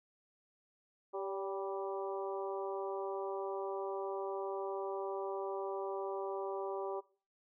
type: harmonic tone with a mistuned harmonic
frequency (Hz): 195.5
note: G3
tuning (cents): -4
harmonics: 2 / 3 / 4 / 5 / 6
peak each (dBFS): -39 / -43 / -45 / -47 / -49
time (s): 1.13-7.01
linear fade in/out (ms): 20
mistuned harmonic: 3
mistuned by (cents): -37
effects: noise-tail reverb RT60 0.4 s tail -20 dB re dry